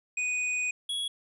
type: tone pair in turn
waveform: square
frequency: 2483 / 3344 Hz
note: D#7 / G#7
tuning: -4 / +11 cents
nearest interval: perfect fourth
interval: 515 cents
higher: second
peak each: -28 / -30 dBFS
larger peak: first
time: 0.17-0.71 / 0.89-1.08 s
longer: first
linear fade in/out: 5 ms
effects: resampled to 24000 Hz